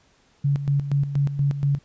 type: tone with tremolo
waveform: sine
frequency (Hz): 141.2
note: C#3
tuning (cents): +32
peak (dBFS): -17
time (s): 0.44-1.79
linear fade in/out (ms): 10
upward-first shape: square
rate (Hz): 4.2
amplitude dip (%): 65
effects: pink hiss -60 dBFS RMS until 1.84 s + resampled to 16000 Hz